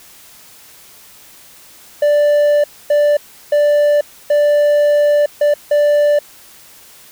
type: tone bursts at uneven times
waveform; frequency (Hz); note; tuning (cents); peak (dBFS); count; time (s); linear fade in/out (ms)
triangle; 587.3; D5; 0; -7; 6; 2.02-2.64 / 2.9-3.17 / 3.52-4.01 / 4.3-5.26 / 5.41-5.54 / 5.71-6.19; 5
effects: white hiss -42 dBFS RMS until 7.11 s